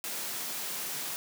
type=high-pass noise; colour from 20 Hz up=white; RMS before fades=-36 dBFS; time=0.04-1.16 s; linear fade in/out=0 ms; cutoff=130 Hz; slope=96 dB/octave; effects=none